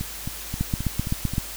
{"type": "two click trains", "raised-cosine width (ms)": 5, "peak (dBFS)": [-16, -10], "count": [6, 7], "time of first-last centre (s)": [[0.01, 1.336], [0.61, 1.381]], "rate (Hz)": [3.77, 7.78], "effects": ["added 50 Hz sine -42 dBFS peak until 1.56 s", "white hiss -36 dBFS RMS until 1.56 s"]}